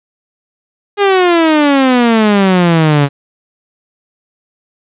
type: exponential sweep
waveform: sawtooth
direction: down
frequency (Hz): 412.6 to 138.59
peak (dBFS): -3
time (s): 0.97-3.09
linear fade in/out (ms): 50
effects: resampled to 8000 Hz + 7-bit